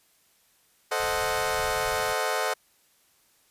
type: chord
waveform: 20% pulse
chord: A diminished seventh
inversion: none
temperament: equal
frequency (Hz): 440 / 523.3 / 622.3 / 740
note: A4 / C5 / Eb5 / Gb5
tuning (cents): 0 / 0 / 0 / 0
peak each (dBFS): -26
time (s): 0.91-2.54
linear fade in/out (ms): 10
type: band-stop noise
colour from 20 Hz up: pink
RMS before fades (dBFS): -40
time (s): 0.99-2.14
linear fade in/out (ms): 20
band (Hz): 170 to 1800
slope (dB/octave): 24
effects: white hiss -64 dBFS RMS until 3.5 s + resampled to 32000 Hz